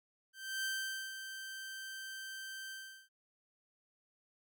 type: tone with ADSR envelope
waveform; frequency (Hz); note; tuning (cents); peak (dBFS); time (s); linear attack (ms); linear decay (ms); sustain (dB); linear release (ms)
sawtooth; 1559; G6; -10; -31; 0.33-3.09; 310; 480; -9; 380
effects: none